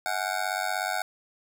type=tone with amplitude modulation; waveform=25% pulse; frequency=740 Hz; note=F#5; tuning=in tune; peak=-19 dBFS; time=0.06-1.02 s; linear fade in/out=0 ms; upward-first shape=sine; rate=96.5 Hz; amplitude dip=100%; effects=none